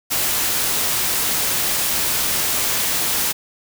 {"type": "noise", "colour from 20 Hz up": "white", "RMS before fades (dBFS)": -20, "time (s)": [0.1, 3.33], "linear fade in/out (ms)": 20, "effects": []}